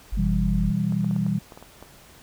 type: tone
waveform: sine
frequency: 47.87 Hz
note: G1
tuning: 40 cents flat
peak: -23 dBFS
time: 0.12-0.71 s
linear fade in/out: 10 ms
type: chord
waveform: sine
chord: E minor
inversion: second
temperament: equal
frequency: 123.47 / 164.81 / 196 Hz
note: B2 / E3 / G3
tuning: 0 / 0 / 0 cents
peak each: -28 / -25 / -24 dBFS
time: 0.17-1.39 s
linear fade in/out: 10 ms
type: clicks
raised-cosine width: 1 ms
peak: -27 dBFS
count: 9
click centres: 0.923 / 1.045 / 1.111 / 1.163 / 1.265 / 1.522 / 1.575 / 1.626 / 1.826 s
effects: pink hiss -50 dBFS RMS until 2.22 s